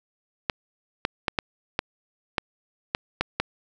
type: clicks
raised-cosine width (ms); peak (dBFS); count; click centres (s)
0.3; -6; 9; 0.498 / 1.051 / 1.282 / 1.388 / 1.791 / 2.382 / 2.949 / 3.21 / 3.4
effects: none